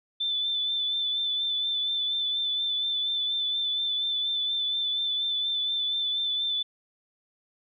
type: tone with vibrato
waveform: sine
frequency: 3520 Hz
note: A7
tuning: in tune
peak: -25 dBFS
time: 0.2-6.63 s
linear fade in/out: 10 ms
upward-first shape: sine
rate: 4.2 Hz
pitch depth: 27 cents each way
effects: none